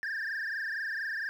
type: tone with frequency modulation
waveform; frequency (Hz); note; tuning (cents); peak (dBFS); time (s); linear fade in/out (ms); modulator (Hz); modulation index
sine; 1700; G#6; +40; -29; 0.03-1.29; 0; 24.3; 4.9
effects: tanh soft clip ceiling -31 dBFS + 10-bit